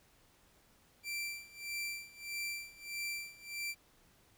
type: tone with tremolo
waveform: sawtooth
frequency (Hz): 2349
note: D7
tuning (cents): 0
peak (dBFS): -33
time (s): 1.03-3.75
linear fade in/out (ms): 50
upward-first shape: sine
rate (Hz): 1.6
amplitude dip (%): 90
effects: pink hiss -67 dBFS RMS until 4.37 s